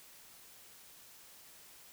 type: silence
effects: white hiss -57 dBFS RMS until 1.92 s

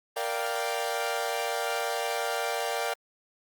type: chord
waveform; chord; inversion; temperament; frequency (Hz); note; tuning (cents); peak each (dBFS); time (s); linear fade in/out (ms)
sawtooth; G minor seventh; first; equal; 466.2 / 587.3 / 698.5 / 784; Bb4 / D5 / F5 / G5; 0 / 0 / 0 / 0; -30; 0.16-2.94; 10
effects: Opus 32 kbps

